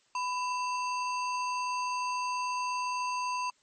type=tone with sample-and-hold; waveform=sine; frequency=997 Hz; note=B5; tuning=16 cents sharp; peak=-29 dBFS; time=0.15-3.5 s; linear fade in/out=2 ms; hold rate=3675 Hz; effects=white hiss -68 dBFS RMS until 3.62 s + MP3 32 kbps